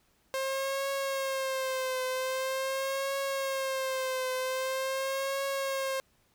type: tone with vibrato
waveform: sawtooth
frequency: 531 Hz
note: C5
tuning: 25 cents sharp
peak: -26 dBFS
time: 0.34-6 s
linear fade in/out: 0 ms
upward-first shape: triangle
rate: 0.44 Hz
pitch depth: 61 cents each way
effects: pink hiss -69 dBFS RMS until 6.34 s